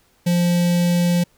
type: tone with notch filter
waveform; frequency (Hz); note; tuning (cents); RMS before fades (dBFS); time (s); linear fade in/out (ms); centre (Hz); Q
square; 174.61; F3; 0; -17; 0.26-1.24; 10; 1200; 0.79
effects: pink hiss -59 dBFS RMS until 1.37 s